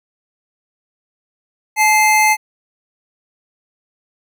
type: tone pair together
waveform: square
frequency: 859.7 / 2090 Hz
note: A5 / C7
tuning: -40 / -2 cents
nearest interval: octave + minor third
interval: 1538 cents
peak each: -13 / -14 dBFS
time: 1.76-2.37 s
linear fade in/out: 50 ms
effects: none